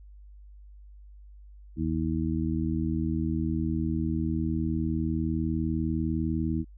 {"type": "harmonic tone", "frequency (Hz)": 79.9, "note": "D#2", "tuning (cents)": 47, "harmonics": [1, 2, 3, 4], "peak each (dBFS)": [-31, -31, -31, -31], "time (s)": [1.76, 6.65], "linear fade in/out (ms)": 50, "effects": ["added 50 Hz sine -46 dBFS peak until 6.77 s"]}